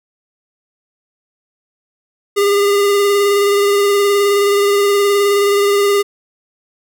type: tone with vibrato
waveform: square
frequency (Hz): 404.1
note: G#4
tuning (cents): -47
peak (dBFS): -11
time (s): 2.36-6.03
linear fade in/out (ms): 20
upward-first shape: sine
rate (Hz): 19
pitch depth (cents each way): 22
effects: none